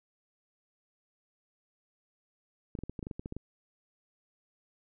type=clicks; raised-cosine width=3 ms; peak=-25 dBFS; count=12; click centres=2.752 / 2.789 / 2.836 / 2.896 / 2.992 / 3.028 / 3.069 / 3.112 / 3.195 / 3.259 / 3.324 / 3.366 s; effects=none